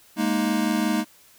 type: chord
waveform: square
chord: Ab suspended second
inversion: none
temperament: equal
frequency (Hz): 207.7 / 233.1 / 311.1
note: Ab3 / Bb3 / Eb4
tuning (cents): 0 / 0 / 0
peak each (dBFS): -26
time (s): 0.16-1.05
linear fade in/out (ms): 50
effects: white hiss -54 dBFS RMS until 1.38 s